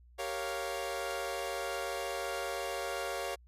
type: chord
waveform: sawtooth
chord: G half-diminished seventh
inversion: none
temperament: equal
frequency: 392 / 466.2 / 554.4 / 698.5 Hz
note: G4 / Bb4 / Db5 / F5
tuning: 0 / 0 / 0 / 0 cents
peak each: -38 / -38 / -35 / -36 dBFS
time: 0.18-3.36 s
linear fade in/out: 20 ms
effects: added 60 Hz sine -56 dBFS peak until 3.47 s + resampled to 32000 Hz